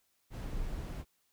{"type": "noise", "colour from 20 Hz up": "brown", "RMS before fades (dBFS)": -38, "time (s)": [0.3, 1.05], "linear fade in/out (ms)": 50, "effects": ["white hiss -75 dBFS RMS until 1.32 s"]}